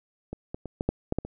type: clicks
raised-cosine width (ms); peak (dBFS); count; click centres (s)
2; -21 / -20 / -22 / -14 / -10 / -12 / -13 / -23; 8; 0.33 / 0.545 / 0.657 / 0.809 / 0.89 / 1.124 / 1.186 / 1.25
effects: none